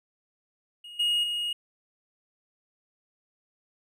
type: tone with level steps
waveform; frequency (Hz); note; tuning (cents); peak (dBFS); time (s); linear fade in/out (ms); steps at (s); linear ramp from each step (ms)
triangle; 2873; F7; +48; -40 / -21 / -26; 0.84-1.53; 5; 0.99 / 1.23; 10
effects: none